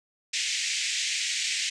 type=band-pass noise; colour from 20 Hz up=pink; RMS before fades=-29 dBFS; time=0.33-1.7 s; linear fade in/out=10 ms; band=2000 to 8000 Hz; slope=48 dB/octave; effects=none